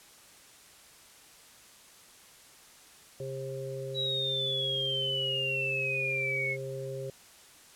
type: harmonic tone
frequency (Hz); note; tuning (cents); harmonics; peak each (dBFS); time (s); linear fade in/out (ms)
133.7; C3; +38; 1 / 3 / 4; -39 / -39 / -39; 3.2-7.1; 2
type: exponential sweep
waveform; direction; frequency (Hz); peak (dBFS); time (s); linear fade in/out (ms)
sine; down; 3914 to 2168; -29; 3.94-6.57; 50
effects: white hiss -55 dBFS RMS until 7.75 s + low-pass 11000 Hz 12 dB/octave